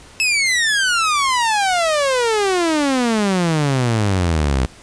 sawtooth exponential sweep, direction down, 2637 to 61.74 Hz, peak -11 dBFS, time 0.2-4.66 s, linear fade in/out 0 ms, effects pink hiss -43 dBFS RMS until 4.82 s + resampled to 22050 Hz

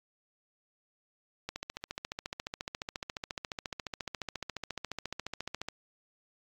click train, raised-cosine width 0.2 ms, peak -19 dBFS, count 61, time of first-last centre 1.49-5.686 s, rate 14.3 Hz, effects AAC 64 kbps

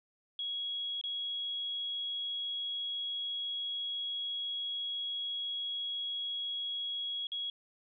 sine tone with dropouts, 3322 Hz, G#7, in tune, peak -34 dBFS, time 0.39-7.5 s, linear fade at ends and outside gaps 2 ms, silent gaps 1.013-1.038 / 7.27-7.318 s, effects none

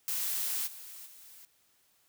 blue noise with level steps, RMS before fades -33 / -47 / -53 dBFS, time 0.08-1.45 s, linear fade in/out 0 ms, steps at 0.66 / 1.05 s, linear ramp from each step 20 ms, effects white hiss -69 dBFS RMS until 2.08 s

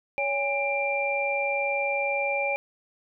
sine tone cluster, 560 / 818 / 2370 Hz, C#5 / G#5 / D7, +18 / -26 / +15 cents, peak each -28 / -31 / -27 dBFS, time 0.18-2.56 s, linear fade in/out 0 ms, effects none

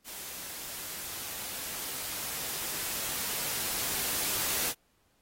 white noise with level ramp, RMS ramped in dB -42 to -30 dBFS, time 0.04-4.74 s, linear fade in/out 50 ms, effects pink hiss -71 dBFS RMS until 5.21 s + AAC 48 kbps

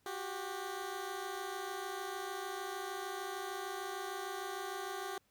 15% pulse tone pair together, 366.4 / 393 Hz, F#4 / G4, -17 / +4 cents, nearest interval minor second, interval 121 cents, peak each -37 / -35 dBFS, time 0.06-5.18 s, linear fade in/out 2 ms, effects pink hiss -74 dBFS RMS until 5.3 s

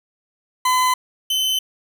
40% pulse tone pair in turn, 1014 / 3048 Hz, B5 / G7, +45 / -49 cents, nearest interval octave + perfect fifth, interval 1906 cents, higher second, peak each -14 / -17 dBFS, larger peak first, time 0.65-0.94 / 1.3-1.59 s, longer neither, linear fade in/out 5 ms, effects none

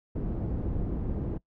pink low-pass noise, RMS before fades -31 dBFS, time 0.15-1.38 s, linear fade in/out 10 ms, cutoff 320 Hz, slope 12 dB/octave, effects noise-tail reverb RT60 0.1 s tail -21 dB re dry

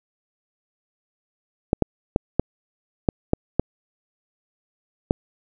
clicks, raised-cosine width 2 ms, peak -3 dBFS, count 8, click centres 1.731 / 1.823 / 2.161 / 2.396 / 3.088 / 3.334 / 3.596 / 5.109 s, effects none

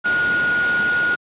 sine tone in noise, 1443 Hz, F#6, 44 cents flat, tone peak -16 dBFS, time 0.04-1.16 s, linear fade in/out 20 ms, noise pink, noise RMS -27 dBFS, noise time 0.04-1.16 s, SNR +8 dB, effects high-pass 150 Hz 12 dB/octave + resampled to 8000 Hz

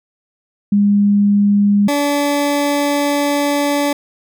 sine / 20% pulse tone pair in turn, 203.4 / 287.7 Hz, G#3 / D4, -36 / -36 cents, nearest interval tritone, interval 600 cents, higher second, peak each -9 dBFS, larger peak neither, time 0.72-1.88 / 1.88-3.93 s, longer second, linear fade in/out 5 ms, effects none

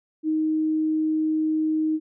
sine tone, 312.7 Hz, D#4, 9 cents sharp, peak -20 dBFS, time 0.23-2 s, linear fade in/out 50 ms, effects none

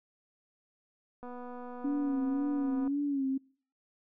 click train, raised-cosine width 1 ms, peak -32 dBFS, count 406, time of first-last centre 1.23-2.876 s, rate 246 Hz
sine tone with vibrato, 277.2 Hz, C#4, in tune, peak -28 dBFS, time 1.84-3.38 s, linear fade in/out 10 ms, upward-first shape sine, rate 1.9 Hz, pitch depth 73 cents each way
effects noise-tail reverb RT60 0.5 s tail -26 dB re dry

